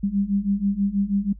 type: beating tone pair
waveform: sine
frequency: 196 / 202.2 Hz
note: G3 / G#3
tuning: 0 / -46 cents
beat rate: 6.2 Hz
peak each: -24 / -22 dBFS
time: 0.03-1.33 s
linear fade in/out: 10 ms
effects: noise-tail reverb RT60 0.1 s tail -21 dB re dry + added 50 Hz sine -39 dBFS peak until 1.39 s